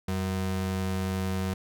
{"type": "ring-modulated tone", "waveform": "square", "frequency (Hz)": 140.1, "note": "C#3", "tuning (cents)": 19, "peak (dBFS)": -25, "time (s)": [0.08, 1.54], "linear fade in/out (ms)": 5, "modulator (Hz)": 51.2, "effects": []}